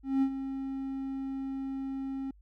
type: tone with ADSR envelope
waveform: triangle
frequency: 269.2 Hz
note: C4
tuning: 49 cents sharp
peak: -20 dBFS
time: 0.03-2.31 s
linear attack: 190 ms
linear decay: 73 ms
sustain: -11 dB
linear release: 5 ms
effects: added 50 Hz sine -55 dBFS peak until 2.41 s